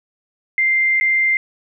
sine tone with dropouts, 2093 Hz, C7, in tune, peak -13 dBFS, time 0.58-1.37 s, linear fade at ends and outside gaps 1 ms, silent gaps 1-1.01 s, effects none

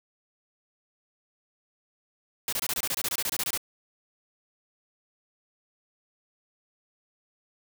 white noise bursts, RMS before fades -29 dBFS, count 16, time 2.48-3.576 s, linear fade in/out 2 ms, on 46 ms, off 24 ms, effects none

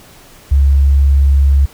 sine tone, 69.3 Hz, C#2, in tune, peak -6 dBFS, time 0.51-1.66 s, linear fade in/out 10 ms, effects pink hiss -41 dBFS RMS until 1.73 s

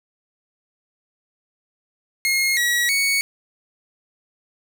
sawtooth tone with pitch steps, 2150 / 1920 / 2225 Hz, C7 / B6 / C#7, +47 / -49 / +6 cents, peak -14 dBFS, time 2.25-3.21 s, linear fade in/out 0 ms, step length 320 ms, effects none

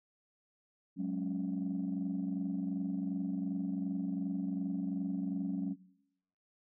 sine chord, F# suspended second, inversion none, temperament equal, 185 / 207.7 / 277.2 Hz, F#3 / G#3 / C#4, 0 / 0 / 0 cents, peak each -35 / -38 / -36 dBFS, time 0.96-5.76 s, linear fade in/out 50 ms, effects noise-tail reverb RT60 0.8 s tail -20 dB re dry + tanh soft clip ceiling -27 dBFS

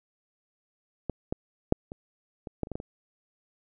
clicks, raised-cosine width 2 ms, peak -16 / -15 / -6 / -25 / -24 / -15 / -28 / -21 / -19 / -25 dBFS, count 10, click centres 1.097 / 1.325 / 1.724 / 1.919 / 2.472 / 2.633 / 2.671 / 2.717 / 2.755 / 2.801 s, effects none

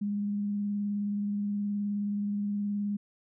sine tone with vibrato, 204.4 Hz, G#3, 27 cents flat, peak -28 dBFS, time 0.01-2.97 s, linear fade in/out 10 ms, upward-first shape sine, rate 19 Hz, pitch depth 16 cents each way, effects none

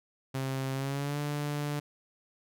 sawtooth tone with pitch glide, 133.6 to 146.54 Hz, C3 to D3, +36 to -3 cents, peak -27 dBFS, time 0.34-1.8 s, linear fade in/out 10 ms, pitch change +161 cents, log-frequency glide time 0.73-1.19 s, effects none

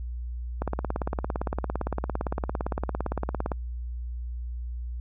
click train, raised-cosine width 1 ms, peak -14 dBFS, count 52, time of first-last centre 0.62-3.518 s, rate 17.6 Hz, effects added 60 Hz sine -31 dBFS peak until 5 s

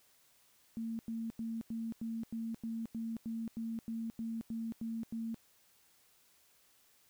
sine tone bursts, 226.8 Hz, A#3, 47 cents flat, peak -36 dBFS, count 15, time 0.77-5.344 s, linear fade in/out 0 ms, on 220 ms, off 91 ms, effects white hiss -68 dBFS RMS until 7.09 s

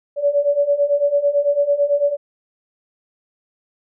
sine beating tone pair, 568 / 577 Hz, C#5 / D5, +42 / -31 cents, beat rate 9 Hz, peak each -19 / -16 dBFS, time 0.16-2.17 s, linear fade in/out 50 ms, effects none

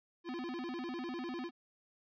square tone with vibrato, 293.7 Hz, D4, in tune, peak -39 dBFS, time 0.24-1.51 s, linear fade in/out 50 ms, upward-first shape square, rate 10 Hz, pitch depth 270 cents each way, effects resampled to 11025 Hz

